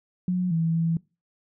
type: tone with pitch steps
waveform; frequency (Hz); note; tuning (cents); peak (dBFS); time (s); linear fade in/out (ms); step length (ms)
sine; 181.1 / 164 / 165.2; F#3 / E3 / E3; -37 / -9 / +4; -21; 0.28-0.97; 2; 230
effects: noise-tail reverb RT60 0.3 s tail -23 dB re dry